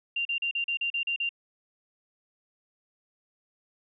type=tone bursts; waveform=sine; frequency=2779 Hz; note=F7; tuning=9 cents flat; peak=-26 dBFS; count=9; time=0.16-1.292 s; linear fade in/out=5 ms; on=92 ms; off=38 ms; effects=none